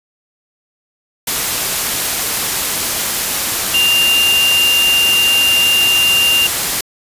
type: tone in noise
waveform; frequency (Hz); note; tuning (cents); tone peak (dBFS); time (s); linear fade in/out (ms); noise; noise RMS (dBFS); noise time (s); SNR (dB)
sine; 2794; F7; 0; -10; 3.74-6.47; 5; white; -17; 1.27-6.81; +4
effects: resampled to 32000 Hz